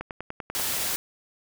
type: click train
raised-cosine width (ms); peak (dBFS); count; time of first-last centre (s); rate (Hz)
0.5; -18; 7; 0.01-0.598; 10.2
type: noise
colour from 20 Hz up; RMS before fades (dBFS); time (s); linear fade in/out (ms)
white; -28; 0.55-0.96; 0
effects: none